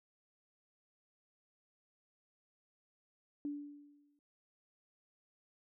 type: tone with exponential decay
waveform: sine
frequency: 290 Hz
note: D4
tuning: 22 cents flat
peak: -35 dBFS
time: 3.45-4.19 s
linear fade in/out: 1 ms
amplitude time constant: 160 ms
effects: none